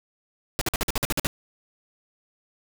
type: noise bursts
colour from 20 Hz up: pink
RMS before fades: -24 dBFS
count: 10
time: 0.59-1.27 s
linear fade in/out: 0 ms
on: 23 ms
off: 50 ms
effects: none